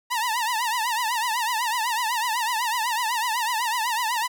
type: tone with vibrato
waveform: sawtooth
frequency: 932.3 Hz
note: A#5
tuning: in tune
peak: -19 dBFS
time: 0.1-4.28 s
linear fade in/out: 20 ms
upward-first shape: triangle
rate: 8 Hz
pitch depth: 160 cents each way
effects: none